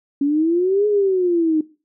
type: exponential two-way sweep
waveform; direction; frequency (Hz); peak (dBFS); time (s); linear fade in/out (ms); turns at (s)
sine; up then down; 277.2 to 422.8 to 306; -14; 0.21-1.61; 5; 0.87
effects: noise-tail reverb RT60 0.3 s tail -18 dB re dry